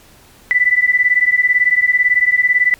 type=beating tone pair; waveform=sine; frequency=1975.5 / 1993.5 Hz; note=B6 / B6; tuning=0 / +16 cents; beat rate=18 Hz; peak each=-13 dBFS; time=0.51-2.74 s; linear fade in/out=0 ms; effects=pink hiss -46 dBFS RMS until 2.79 s + MP3 96 kbps